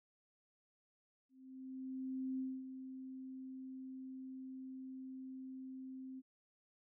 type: tone with ADSR envelope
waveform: sine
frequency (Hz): 261.6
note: C4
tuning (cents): 0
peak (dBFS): -37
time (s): 1.29-6.22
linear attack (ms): 1100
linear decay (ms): 240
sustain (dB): -9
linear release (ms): 35
effects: none